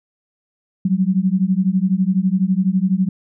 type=beating tone pair; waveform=sine; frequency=182.1 / 194.1 Hz; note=F#3 / G3; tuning=-27 / -17 cents; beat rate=12 Hz; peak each=-17 dBFS; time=0.85-3.09 s; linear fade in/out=5 ms; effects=none